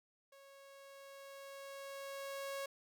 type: tone with level ramp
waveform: sawtooth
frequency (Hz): 551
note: C#5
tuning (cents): -11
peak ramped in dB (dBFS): -55 to -36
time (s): 0.32-2.66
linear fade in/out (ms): 5
effects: none